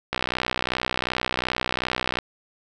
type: click train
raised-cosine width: 0.3 ms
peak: -7 dBFS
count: 130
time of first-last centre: 0.13-2.187 s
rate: 62.7 Hz
effects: none